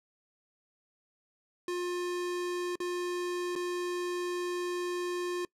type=tone with dropouts; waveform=square; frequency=355 Hz; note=F4; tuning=28 cents sharp; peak=-32 dBFS; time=1.68-5.45 s; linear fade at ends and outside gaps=2 ms; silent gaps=2.756-2.802 / 3.554-3.56 s; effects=noise-tail reverb RT60 0.1 s tail -23 dB re dry + low-pass 10000 Hz 12 dB/octave